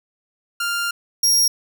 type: tone pair in turn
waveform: sawtooth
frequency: 1396.9 / 5603 Hz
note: F6 / F8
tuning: 0 / +5 cents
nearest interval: 2 octaves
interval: 2405 cents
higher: second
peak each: -17 / -11 dBFS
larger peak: second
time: 0.6-0.91 / 1.23-1.48 s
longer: first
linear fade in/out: 5 ms
effects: none